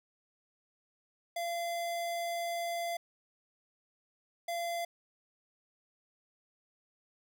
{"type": "tone bursts at uneven times", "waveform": "square", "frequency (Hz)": 685, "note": "F5", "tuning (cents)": -34, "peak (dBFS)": -34, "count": 2, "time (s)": [[1.36, 2.97], [4.48, 4.85]], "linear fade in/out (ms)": 5, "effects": []}